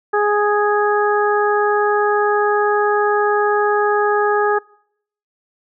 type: harmonic tone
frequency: 415.3 Hz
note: G#4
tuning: in tune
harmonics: 1 / 2 / 3 / 4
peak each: -16 / -19 / -21 / -22 dBFS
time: 0.13-4.59 s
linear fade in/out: 10 ms
effects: noise-tail reverb RT60 0.7 s tail -26 dB re dry